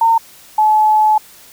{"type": "tone pair in turn", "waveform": "sine", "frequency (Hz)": [911, 859], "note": ["A#5", "A5"], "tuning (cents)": [-40, -42], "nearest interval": "minor second", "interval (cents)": 102, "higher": "first", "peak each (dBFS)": -8, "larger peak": "neither", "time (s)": [[0.01, 0.18], [0.58, 1.18]], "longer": "second", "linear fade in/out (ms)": 5, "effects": ["white hiss -42 dBFS RMS until 1.52 s"]}